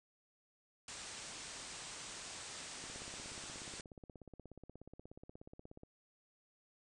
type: low-pass noise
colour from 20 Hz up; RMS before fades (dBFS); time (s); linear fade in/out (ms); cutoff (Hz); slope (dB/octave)
white; -49; 0.88-3.81; 2; 9000; 96
type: click train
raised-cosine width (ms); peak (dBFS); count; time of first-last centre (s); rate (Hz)
2; -39; 51; 2.84-5.834; 16.7
effects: none